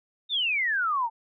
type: exponential sweep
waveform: sine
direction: down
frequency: 3729 to 876 Hz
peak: -23 dBFS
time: 0.29-1.1 s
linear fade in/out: 50 ms
effects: none